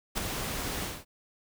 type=noise with ADSR envelope; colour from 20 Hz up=pink; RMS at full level=-27 dBFS; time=0.15-1.05 s; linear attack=29 ms; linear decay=4 ms; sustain=-7 dB; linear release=220 ms; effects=none